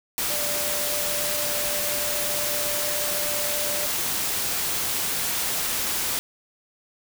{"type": "tone in noise", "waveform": "sine", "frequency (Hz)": 590, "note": "D5", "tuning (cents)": 8, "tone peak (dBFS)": -32, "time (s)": [0.3, 3.86], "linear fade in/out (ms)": 0, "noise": "white", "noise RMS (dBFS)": -26, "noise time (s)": [0.18, 6.19], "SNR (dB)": -9, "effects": []}